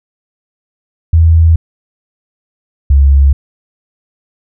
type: tone pair in turn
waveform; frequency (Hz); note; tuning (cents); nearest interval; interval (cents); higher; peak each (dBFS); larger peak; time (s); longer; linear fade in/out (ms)
sine; 81.8 / 69.3; E2 / C#2; -13 / 0; minor third; 287; first; -3; neither; 1.13-1.56 / 2.9-3.33; neither; 5
effects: none